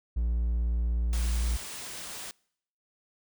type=tone; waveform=triangle; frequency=58.27 Hz; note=A#1; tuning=in tune; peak=-23 dBFS; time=0.16-1.57 s; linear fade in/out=10 ms
type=band-stop noise; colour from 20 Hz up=white; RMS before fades=-40 dBFS; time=1.13-2.31 s; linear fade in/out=0 ms; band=11000 to 16000 Hz; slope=96 dB/octave
effects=noise-tail reverb RT60 0.7 s tail -26 dB re dry